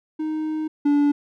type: tone pair in turn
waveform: triangle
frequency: 311.1 / 289.3 Hz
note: D#4 / D4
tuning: 0 / -26 cents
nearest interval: minor second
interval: 126 cents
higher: first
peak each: -21 / -13 dBFS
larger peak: second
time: 0.19-0.68 / 0.85-1.12 s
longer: first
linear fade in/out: 10 ms
effects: none